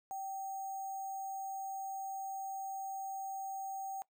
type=tone with sample-and-hold; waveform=sine; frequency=775 Hz; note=G5; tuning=20 cents flat; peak=-38 dBFS; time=0.11-4.02 s; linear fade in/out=0 ms; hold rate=7350 Hz; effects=noise-tail reverb RT60 0.1 s tail -20 dB re dry